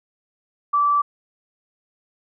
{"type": "tone", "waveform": "sine", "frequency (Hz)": 1161, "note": "D6", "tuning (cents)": -20, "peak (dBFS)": -15, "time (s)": [0.73, 1.02], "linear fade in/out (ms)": 10, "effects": []}